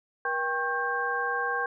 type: tone cluster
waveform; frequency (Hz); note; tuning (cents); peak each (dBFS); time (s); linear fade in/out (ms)
sine; 479.5 / 791 / 1089 / 1586; A#4 / G5 / C#6 / G6; +49 / +15 / -31 / +20; -34 / -33 / -32 / -29; 0.25-1.66; 2
effects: none